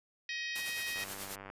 harmonic tone, 630 Hz, D#5, 21 cents sharp, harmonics 3 / 4 / 5 / 6 / 7 / 8 / 9, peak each -39 / -41 / -47 / -46 / -50 / -48 / -50 dBFS, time 0.29-1.04 s, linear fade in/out 2 ms
white noise with tremolo, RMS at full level -41 dBFS, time 0.55-1.36 s, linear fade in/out 10 ms, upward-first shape sine, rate 9.3 Hz, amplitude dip 50%
click train, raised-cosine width 0.5 ms, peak -31 dBFS, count 54, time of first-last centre 0.96-1.501 s, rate 98 Hz
effects resampled to 32000 Hz

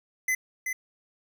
square tone with echo, 2031 Hz, B6, 48 cents sharp, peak -24 dBFS, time 0.28-0.35 s, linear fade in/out 5 ms, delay 380 ms, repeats 1, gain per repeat -5 dB, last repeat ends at 0.73 s, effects none

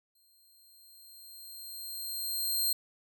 10% pulse tone with exponential growth, 4186 Hz, C8, in tune, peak -19 dBFS, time 0.15-2.73 s, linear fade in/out 5 ms, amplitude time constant 560 ms, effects none

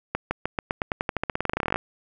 accelerating click train, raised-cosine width 0.5 ms, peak -9 dBFS, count 26, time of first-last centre 0.15-1.76 s, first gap 160 ms, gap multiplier 0.91, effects none

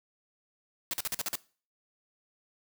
white noise bursts, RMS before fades -32 dBFS, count 7, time 0.91-1.355 s, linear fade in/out 0 ms, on 25 ms, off 45 ms, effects noise-tail reverb RT60 0.4 s tail -21 dB re dry

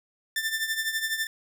sawtooth tone with tremolo, 1780 Hz, A6, 20 cents sharp, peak -20 dBFS, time 0.36-1.27 s, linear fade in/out 2 ms, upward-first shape triangle, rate 12 Hz, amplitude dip 75%, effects none

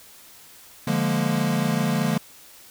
square chord, Bb dominant seventh, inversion first, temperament equal, 146.83 / 174.61 / 207.7 / 233.1 Hz, D3 / F3 / Ab3 / Bb3, 0 / 0 / 0 / 0 cents, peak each -27 dBFS, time 0.87-2.18 s, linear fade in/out 5 ms, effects white hiss -48 dBFS RMS until 2.7 s

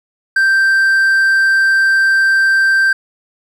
triangle tone, 1568 Hz, G6, in tune, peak -7 dBFS, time 0.36-2.93 s, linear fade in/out 5 ms, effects none

